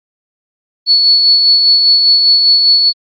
sine tone with tremolo, 4415 Hz, C#8, 8 cents flat, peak -4 dBFS, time 0.86-2.93 s, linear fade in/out 50 ms, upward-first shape sine, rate 5 Hz, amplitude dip 35%, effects Opus 24 kbps

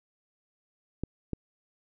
clicks, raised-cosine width 3 ms, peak -18 dBFS, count 2, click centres 1.036 / 1.333 s, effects none

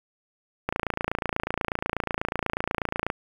click train, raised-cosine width 0.5 ms, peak -10 dBFS, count 69, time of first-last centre 0.69-3.101 s, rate 28.2 Hz, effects 7-bit

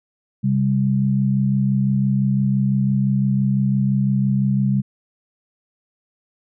sine tone pair together, 133 / 198.9 Hz, C3 / G3, +29 / +25 cents, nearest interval perfect fifth, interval 696 cents, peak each -18 dBFS, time 0.43-4.82 s, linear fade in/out 20 ms, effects none

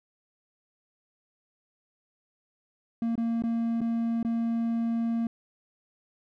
triangle tone with dropouts, 230.6 Hz, A#3, 19 cents flat, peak -23 dBFS, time 3.02-5.27 s, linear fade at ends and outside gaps 2 ms, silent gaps 3.155-3.178 / 3.422-3.437 / 3.807-3.814 / 4.229-4.248 s, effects none

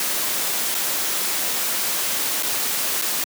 white noise with dropouts, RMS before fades -23 dBFS, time 0-3.24 s, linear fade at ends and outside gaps 2 ms, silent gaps 0.745-0.749 / 2.426-2.431 / 3.015-3.02 s, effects high-pass 200 Hz 12 dB/octave

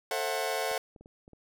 sawtooth chord, F# half-diminished seventh, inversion first, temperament just, 444 / 532.8 / 666 / 740 Hz, A4 / C5 / E5 / F#5, +16 / +31 / +18 / 0 cents, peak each -31 dBFS, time 0.11-0.78 s, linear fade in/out 2 ms
clicks, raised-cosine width 2 ms, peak -38 dBFS, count 6, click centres 0.714 / 0.962 / 1.01 / 1.059 / 1.279 / 1.333 s
effects none

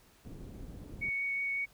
pink low-pass noise, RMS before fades -46 dBFS, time 0.25-1.09 s, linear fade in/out 0 ms, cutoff 340 Hz, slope 12 dB/octave
sine tone with vibrato, 2228 Hz, C#7, 8 cents sharp, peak -31 dBFS, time 1.01-1.66 s, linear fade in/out 20 ms, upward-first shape triangle, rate 5.4 Hz, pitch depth 9 cents each way
effects pink hiss -63 dBFS RMS until 1.73 s

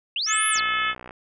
sine linear two-way sweep, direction up then down, 2622 to 11220 to 4005 Hz, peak -23 dBFS, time 0.16-0.6 s, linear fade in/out 2 ms, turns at 0.48 s
harmonic tone, 432.4 Hz, A4, 30 cents flat, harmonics 3 / 4 / 5 / 6 / 7 / 8, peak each -25 / -27 / -29 / -31 / -32 / -33 dBFS, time 0.26-0.95 s, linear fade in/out 50 ms
click train, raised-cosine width 0.5 ms, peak -24 dBFS, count 35, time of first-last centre 0.56-1.108 s, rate 62 Hz
effects none

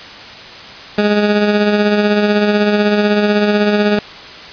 20% pulse tone with tremolo, 207.7 Hz, G#3, in tune, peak -4 dBFS, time 0.98-3.99 s, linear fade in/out 2 ms, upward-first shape sine, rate 16 Hz, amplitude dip 40%, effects white hiss -32 dBFS RMS until 4.52 s + resampled to 11025 Hz

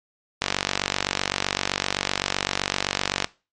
click train, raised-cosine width 0.2 ms, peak -3 dBFS, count 136, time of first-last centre 0.42-3.244 s, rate 47.8 Hz, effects noise-tail reverb RT60 0.3 s tail -20 dB re dry + MP3 48 kbps

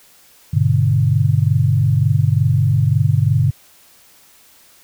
sine chord, G# diminished, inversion none, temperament equal with one note detuned, 101.28 / 123.47 / 146.83 Hz, G#2 / B2 / D3, -43 / 0 / 0 cents, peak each -16 dBFS, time 0.53-3.51 s, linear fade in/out 10 ms, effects white hiss -49 dBFS RMS until 4.83 s

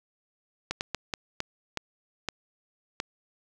slowing click train, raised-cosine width 0.2 ms, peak -12 dBFS, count 8, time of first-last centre 0.71-3.001 s, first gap 99 ms, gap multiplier 1.39, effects none

